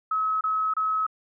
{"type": "tone bursts", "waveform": "sine", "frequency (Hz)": 1284, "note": "E6", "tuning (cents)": -46, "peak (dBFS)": -22, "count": 3, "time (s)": [0.11, 1.066], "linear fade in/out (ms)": 5, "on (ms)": 300, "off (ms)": 28, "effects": []}